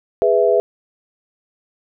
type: chord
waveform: sine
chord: E major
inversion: first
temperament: just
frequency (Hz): 412 / 494.4 / 659.3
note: G#4 / B4 / E5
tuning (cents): -14 / +2 / 0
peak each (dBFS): -16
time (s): 0.22-0.6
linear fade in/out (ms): 0
effects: none